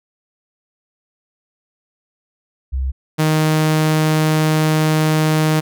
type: tone pair in turn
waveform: sine / sawtooth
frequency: 65.8 / 155.82 Hz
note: C2 / D#3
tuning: +10 / +3 cents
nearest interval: octave + minor third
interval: 1493 cents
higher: second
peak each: -17 / -9 dBFS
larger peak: second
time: 2.72-2.92 / 3.18-5.61 s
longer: second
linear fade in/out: 20 ms
effects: none